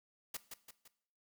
white noise with echo, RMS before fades -41 dBFS, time 0.34-0.37 s, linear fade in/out 5 ms, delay 170 ms, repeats 3, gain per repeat -6 dB, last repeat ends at 0.88 s, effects noise-tail reverb RT60 0.6 s tail -17 dB re dry

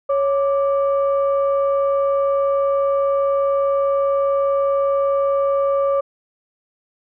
sine tone pair together, 554.4 / 1174.7 Hz, C#5 / D6, 0 / 0 cents, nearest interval octave + minor second, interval 1300 cents, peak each -15 / -23 dBFS, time 0.09-6.01 s, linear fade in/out 10 ms, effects tanh soft clip ceiling -8 dBFS

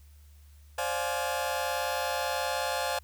sawtooth chord, D half-diminished seventh, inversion third, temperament just, 528.6 / 587.3 / 704.8 / 845.8 Hz, C5 / D5 / F5 / Ab5, +18 / 0 / +16 / +31 cents, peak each -30 / -32 / -30 / -30 dBFS, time 0.78-2.99 s, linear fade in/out 5 ms, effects added 73 Hz sine -51 dBFS peak until 3.03 s + white hiss -65 dBFS RMS until 3.03 s

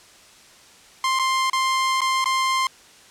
sawtooth tone with dropouts, 1051 Hz, C6, 7 cents sharp, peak -15 dBFS, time 1.04-2.67 s, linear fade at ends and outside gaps 2 ms, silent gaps 1.19-1.195 / 1.499-1.531 / 2.007-2.016 / 2.243-2.257 s, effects white hiss -49 dBFS RMS until 3.1 s + low-pass 8000 Hz 12 dB/octave

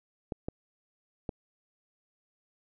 clicks, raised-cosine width 2 ms, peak -20 dBFS, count 3, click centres 0.322 / 0.485 / 1.292 s, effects none

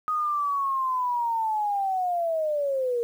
sine linear sweep, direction down, 1251 to 464.5 Hz, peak -23 dBFS, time 0.08-3.03 s, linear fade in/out 0 ms, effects 9-bit

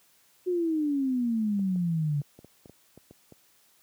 sine exponential sweep, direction down, 368.4 to 140.8 Hz, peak -24 dBFS, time 0.46-2.22 s, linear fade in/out 20 ms
clicks, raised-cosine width 2 ms, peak -34 dBFS, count 10, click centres 1.594 / 1.76 / 2.217 / 2.39 / 2.446 / 2.658 / 2.696 / 2.976 / 3.11 / 3.323 s
effects white hiss -63 dBFS RMS until 3.82 s + high-pass 80 Hz 12 dB/octave

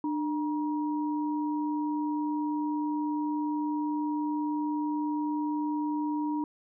sine tone pair together, 299.5 / 950.9 Hz, D4 / A#5, +34 / +34 cents, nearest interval octave + minor sixth, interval 2000 cents, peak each -28 / -35 dBFS, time 0.04-6.44 s, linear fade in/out 2 ms, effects none

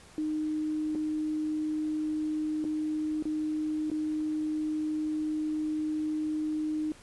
sine tone with dropouts, 307.9 Hz, D#4, 18 cents flat, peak -28 dBFS, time 0.18-6.92 s, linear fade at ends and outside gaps 1 ms, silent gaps 0.95-0.955 / 2.642-2.65 / 3.225-3.254 / 3.901-3.915 s, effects pink hiss -54 dBFS RMS until 7.02 s + resampled to 24000 Hz

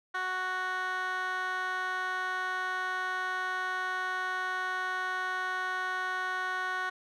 15% pulse tone with band-pass filter, 370 Hz, F#4, in tune, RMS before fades -33 dBFS, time 0.14-6.9 s, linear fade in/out 10 ms, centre 1600 Hz, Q 2.1, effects none

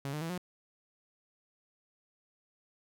sawtooth tone with pitch steps, 138.59 / 151.13 / 164.81 / 179.73 Hz, C#3 / D3 / E3 / F3, 0 / +50 / 0 / +50 cents, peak -31 dBFS, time 0.05-0.378 s, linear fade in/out 0 ms, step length 82 ms, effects none

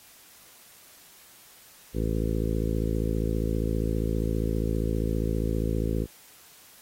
harmonic tone, 55 Hz, A1, in tune, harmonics 1 / 2 / 3 / 4 / 5 / 6 / 7 / 8 / 9, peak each -28 / -31 / -33 / -34 / -35 / -36 / -36 / -37 / -38 dBFS, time 1.93-6.07 s, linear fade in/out 50 ms, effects white hiss -53 dBFS RMS until 6.81 s + AAC 48 kbps

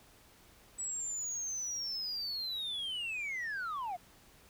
sine linear sweep, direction down, 7902 to 673 Hz, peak -33 dBFS, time 0.78-3.97 s, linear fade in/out 20 ms, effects tanh soft clip ceiling -34 dBFS + pink hiss -61 dBFS RMS until 4.49 s

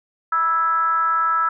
sine tone with frequency modulation, 1318.5 Hz, E6, in tune, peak -16 dBFS, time 0.32-1.49 s, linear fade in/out 5 ms, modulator 339 Hz, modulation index 0.55, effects none

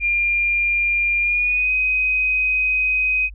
sine tone with pitch glide, 2400 to 2514 Hz, D7 to D#7, +37 to +17 cents, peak -16 dBFS, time 0-3.3 s, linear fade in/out 50 ms, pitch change +80 cents, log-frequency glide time 1.21-1.72 s, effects added 50 Hz sine -34 dBFS peak until 3.34 s

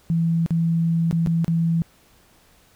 sine tone with dropouts, 166 Hz, E3, 12 cents sharp, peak -17 dBFS, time 0.1-1.82 s, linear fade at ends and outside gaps 0 ms, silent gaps 0.462-0.507 / 1.111-1.127 / 1.262-1.272 / 1.445-1.48 s, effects pink hiss -56 dBFS RMS until 2.75 s

